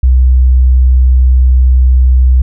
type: tone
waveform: sine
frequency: 63.5 Hz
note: B1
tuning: 49 cents sharp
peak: -3 dBFS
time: 0.03-2.42 s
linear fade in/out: 5 ms
effects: none